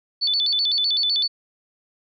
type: tone with vibrato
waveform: sine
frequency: 3951 Hz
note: B7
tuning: in tune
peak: -18 dBFS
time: 0.21-1.28 s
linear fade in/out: 20 ms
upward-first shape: square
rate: 7.9 Hz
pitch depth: 210 cents each way
effects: none